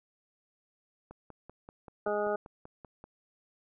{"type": "click train", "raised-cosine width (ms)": 1, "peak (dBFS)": -33, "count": 11, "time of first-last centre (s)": [1.11, 3.041], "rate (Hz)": 5.18}
{"type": "harmonic tone", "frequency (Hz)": 207.7, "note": "G#3", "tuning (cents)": 0, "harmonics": [1, 2, 3, 4, 6, 7], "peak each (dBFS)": [-42, -32, -32, -37, -39, -41], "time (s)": [2.06, 2.36], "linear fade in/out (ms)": 5}
{"effects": []}